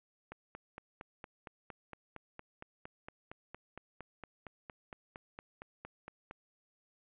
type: click train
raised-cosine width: 0.5 ms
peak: -30 dBFS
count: 27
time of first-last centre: 0.32-6.311 s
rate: 4.34 Hz
effects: resampled to 8000 Hz + 12-bit